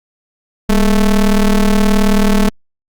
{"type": "ring-modulated tone", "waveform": "square", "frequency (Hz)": 110, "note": "A2", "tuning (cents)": 0, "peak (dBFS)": -6, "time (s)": [0.69, 2.49], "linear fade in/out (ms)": 5, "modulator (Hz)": 90.6, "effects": ["Opus 48 kbps"]}